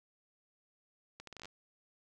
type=accelerating click train; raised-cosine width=0.2 ms; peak=-30 dBFS; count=9; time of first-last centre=1.2-1.456 s; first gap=73 ms; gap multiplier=0.74; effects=none